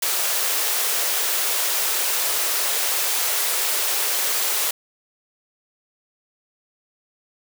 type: high-pass noise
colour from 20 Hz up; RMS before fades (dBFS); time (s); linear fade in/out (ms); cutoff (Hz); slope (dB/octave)
white; -22; 0.02-4.71; 5; 370; 48
effects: none